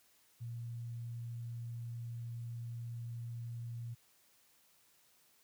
sine tone, 117.7 Hz, A#2, 17 cents sharp, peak -40 dBFS, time 0.4-3.95 s, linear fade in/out 20 ms, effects white hiss -69 dBFS RMS until 5.43 s + high-pass 60 Hz 12 dB/octave

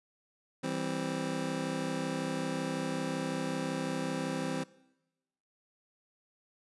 25% pulse chord, C major, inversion first, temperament just, 163.52 / 196.22 / 261.6 Hz, E3 / G3 / C4, -14 / +2 / 0 cents, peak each -34 / -36 / -31 dBFS, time 0.63-4.64 s, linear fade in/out 10 ms, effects noise-tail reverb RT60 1.0 s tail -22 dB re dry + resampled to 24000 Hz

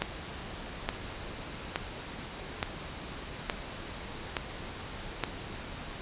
click train, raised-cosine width 0.3 ms, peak -12 dBFS, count 7, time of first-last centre 0.02-5.237 s, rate 1.15 Hz, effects pink hiss -41 dBFS RMS until 6.01 s + resampled to 8000 Hz

